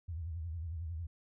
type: tone with vibrato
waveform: sine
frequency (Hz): 82.41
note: E2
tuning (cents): 0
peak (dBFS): -37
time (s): 0.08-1.07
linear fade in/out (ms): 10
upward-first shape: sine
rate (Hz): 11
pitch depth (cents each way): 130
effects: none